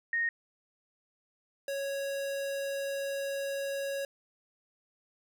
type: tone pair in turn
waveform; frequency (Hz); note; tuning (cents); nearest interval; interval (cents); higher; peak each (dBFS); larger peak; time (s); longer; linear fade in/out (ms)
sine / square; 1856 / 553.4; A#6 / C#5; -8 / -3; octave + major sixth; 2095; first; -27 / -33; first; 0.13-0.29 / 1.68-4.05; second; 2
effects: none